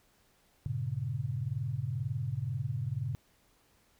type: chord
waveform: sine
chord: G diminished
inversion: none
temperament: equal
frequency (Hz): 98 / 116.54 / 138.59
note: G2 / Bb2 / Db3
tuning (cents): 0 / 0 / 0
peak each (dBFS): -39 / -35 / -35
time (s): 0.66-3.15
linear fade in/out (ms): 0
effects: pink hiss -68 dBFS RMS until 3.99 s